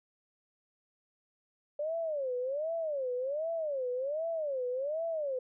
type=tone with vibrato; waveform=sine; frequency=574 Hz; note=D5; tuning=40 cents flat; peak=-31 dBFS; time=1.79-5.39 s; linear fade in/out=5 ms; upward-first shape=sine; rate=1.3 Hz; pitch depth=260 cents each way; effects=none